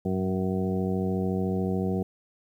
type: harmonic tone with a mistuned harmonic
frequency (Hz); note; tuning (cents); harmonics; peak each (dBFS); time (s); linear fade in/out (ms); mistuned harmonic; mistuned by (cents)
93.8; F#2; +24; 1 / 2 / 3 / 4 / 5 / 7 / 8; -32 / -27 / -36 / -32 / -34 / -40 / -40; 0.05-2.03; 5; 1; +43
effects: 10-bit